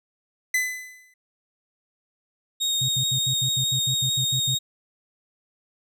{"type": "tone with exponential decay", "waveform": "45% pulse", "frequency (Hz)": 2012, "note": "B6", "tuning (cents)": 32, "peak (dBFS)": -18, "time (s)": [0.54, 1.14], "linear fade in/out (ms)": 5, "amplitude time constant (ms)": 130}
{"type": "tone with vibrato", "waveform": "30% pulse", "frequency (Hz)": 3729, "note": "A#7", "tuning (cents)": 0, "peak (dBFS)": -19, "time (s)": [2.6, 4.59], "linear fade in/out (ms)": 20, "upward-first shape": "sine", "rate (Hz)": 4.7, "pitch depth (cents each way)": 11}
{"type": "tone bursts", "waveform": "sine", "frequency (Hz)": 130, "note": "C3", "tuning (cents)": -11, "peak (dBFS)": -25, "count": 12, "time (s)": [2.81, 4.55], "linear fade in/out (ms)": 10, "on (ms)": 79, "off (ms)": 72}
{"effects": []}